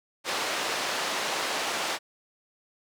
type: band-pass noise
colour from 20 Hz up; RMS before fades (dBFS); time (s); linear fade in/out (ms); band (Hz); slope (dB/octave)
pink; -30; 0.24-1.99; 50; 520 to 6300; 12
effects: none